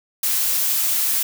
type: noise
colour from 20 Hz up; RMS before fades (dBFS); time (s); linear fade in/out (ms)
blue; -20; 0.23-1.23; 5
effects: none